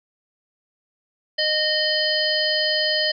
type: harmonic tone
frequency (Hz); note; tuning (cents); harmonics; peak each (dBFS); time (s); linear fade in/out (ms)
615; D#5; -20; 1 / 3 / 5 / 7 / 8; -25 / -25 / -25 / -25 / -25; 1.38-3.12; 10
effects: none